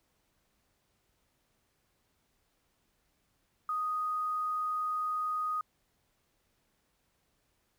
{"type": "tone with quantisation", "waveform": "sine", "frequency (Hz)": 1244.5, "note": "D#6", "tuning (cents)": 0, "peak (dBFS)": -30, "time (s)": [3.69, 5.61], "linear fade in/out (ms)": 2, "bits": 10, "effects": ["pink hiss -75 dBFS RMS until 7.78 s"]}